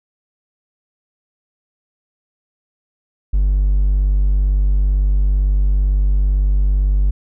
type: tone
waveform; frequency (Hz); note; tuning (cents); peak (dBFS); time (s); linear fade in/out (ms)
triangle; 48.93; G1; -2; -9; 3.33-7.11; 10
effects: tanh soft clip ceiling -5 dBFS